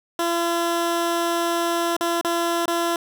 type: tone with dropouts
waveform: 15% pulse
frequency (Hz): 340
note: F4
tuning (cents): -46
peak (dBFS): -14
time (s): 0.19-2.96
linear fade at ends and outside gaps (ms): 2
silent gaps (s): 1.966-2.009 / 2.212-2.247 / 2.657-2.679
effects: none